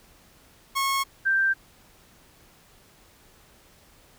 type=tone pair in turn; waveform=sawtooth / sine; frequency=1092 / 1571.7 Hz; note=C#6 / G6; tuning=-26 / +4 cents; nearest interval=tritone; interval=630 cents; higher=second; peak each=-19 dBFS; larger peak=neither; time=0.75-1.04 / 1.25-1.54 s; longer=neither; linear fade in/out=20 ms; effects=pink hiss -56 dBFS RMS until 4.18 s